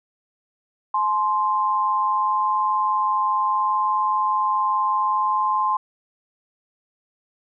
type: tone pair together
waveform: sine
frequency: 851.4 / 1046.5 Hz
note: G#5 / C6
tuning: +43 / 0 cents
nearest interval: major third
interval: 357 cents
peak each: -24 / -19 dBFS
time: 0.94-5.77 s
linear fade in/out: 5 ms
effects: none